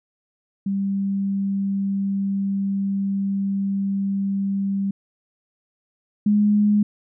sine tone pair in turn, 196.8 / 207.8 Hz, G3 / G#3, +7 / +1 cents, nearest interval minor second, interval 94 cents, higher second, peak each -20 / -14 dBFS, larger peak second, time 0.66-4.91 / 6.26-6.83 s, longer first, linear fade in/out 5 ms, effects none

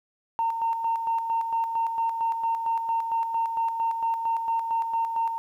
sine tone with tremolo, 913 Hz, A#5, 36 cents flat, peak -21 dBFS, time 0.39-5.38 s, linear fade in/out 0 ms, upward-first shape square, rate 4.4 Hz, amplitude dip 50%, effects tanh soft clip ceiling -17 dBFS + 10-bit

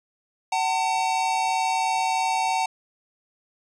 square tone pair together, 756 / 899 Hz, F#5 / A5, +37 / +37 cents, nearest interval minor third, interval 300 cents, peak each -25 dBFS, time 0.52-2.66 s, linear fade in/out 5 ms, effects resampled to 22050 Hz

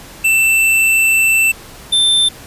square tone pair in turn, 2667 / 3560 Hz, E7 / A7, +20 / +20 cents, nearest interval perfect fourth, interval 500 cents, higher second, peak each -10 dBFS, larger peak neither, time 0.24-1.52 / 1.92-2.29 s, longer first, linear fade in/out 10 ms, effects pink hiss -36 dBFS RMS until 2.46 s + resampled to 32000 Hz

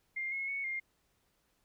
sine tone with pitch steps, 2111 / 2172 / 2216 / 2118 Hz, C7 / C#7 / C#7 / C7, +15 / -36 / -1 / +21 cents, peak -34 dBFS, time 0.16-0.8 s, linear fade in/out 10 ms, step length 160 ms, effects pink hiss -75 dBFS RMS until 1.64 s

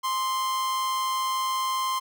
45% pulse tone with amplitude modulation, 1046.5 Hz, C6, in tune, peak -23 dBFS, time 0.03-2 s, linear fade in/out 20 ms, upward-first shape sine, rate 200 Hz, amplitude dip 35%, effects none

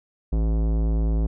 sine tone with tanh clipping, 54.7 Hz, A1, 9 cents flat, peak -21 dBFS, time 0.32-1.27 s, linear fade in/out 10 ms, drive 18 dB, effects none

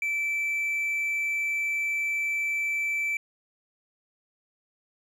sine tone with hard clipping, 2324 Hz, D7, 19 cents flat, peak -26 dBFS, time 0.02-3.17 s, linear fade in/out 2 ms, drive 2 dB, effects none

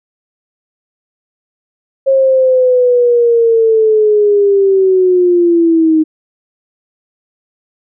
sine linear sweep, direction down, 541 to 311.1 Hz, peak -6 dBFS, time 2.06-6.04 s, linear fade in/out 20 ms, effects none

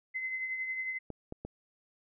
sine tone with tremolo, 2051 Hz, C7, 35 cents flat, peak -31 dBFS, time 0.14-0.99 s, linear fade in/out 20 ms, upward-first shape triangle, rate 11 Hz, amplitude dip 50%
clicks, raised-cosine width 2 ms, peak -26 dBFS, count 3, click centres 1.103 / 1.324 / 1.45 s
effects none

